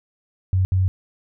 sine tone bursts at uneven times, 93.6 Hz, F#2, 20 cents sharp, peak -15 dBFS, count 2, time 0.53-0.65 / 0.72-0.88 s, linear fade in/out 0 ms, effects none

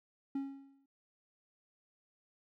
triangle tone with exponential decay, 274.3 Hz, C#4, 18 cents flat, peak -30 dBFS, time 0.35-0.86 s, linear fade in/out 5 ms, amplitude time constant 110 ms, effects none

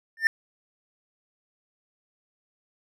triangle tone with exponential growth, 1798 Hz, A6, 37 cents sharp, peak -11 dBFS, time 0.17-0.27 s, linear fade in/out 1 ms, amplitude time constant 21 ms, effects none

